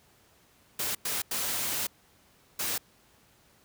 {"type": "noise bursts at uneven times", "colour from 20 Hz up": "white", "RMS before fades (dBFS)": -31, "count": 4, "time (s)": [[0.79, 0.95], [1.05, 1.22], [1.31, 1.87], [2.59, 2.78]], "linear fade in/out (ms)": 5, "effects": ["pink hiss -62 dBFS RMS until 3.64 s", "high-pass 60 Hz 12 dB/octave"]}